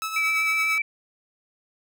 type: tone with tremolo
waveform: sawtooth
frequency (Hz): 1300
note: E6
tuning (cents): -24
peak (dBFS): -22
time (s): 0.02-0.78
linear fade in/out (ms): 0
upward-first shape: sine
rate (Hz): 8.9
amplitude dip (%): 50
type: tone with vibrato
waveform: sine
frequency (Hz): 2300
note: D7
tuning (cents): -37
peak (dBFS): -21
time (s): 0.16-0.82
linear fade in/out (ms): 5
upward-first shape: triangle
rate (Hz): 8.2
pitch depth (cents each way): 21
effects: none